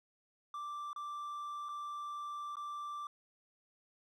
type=tone with dropouts; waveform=triangle; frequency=1174.7 Hz; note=D6; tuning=in tune; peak=-38 dBFS; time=0.54-3.07 s; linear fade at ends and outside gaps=2 ms; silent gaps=0.931-0.961 / 1.687-1.69 / 2.556-2.568 s; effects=none